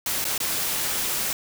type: noise with dropouts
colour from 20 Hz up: white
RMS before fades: -26 dBFS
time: 0.06-1.33 s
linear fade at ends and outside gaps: 2 ms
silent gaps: 0.243-0.251 / 0.379-0.402 s
effects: none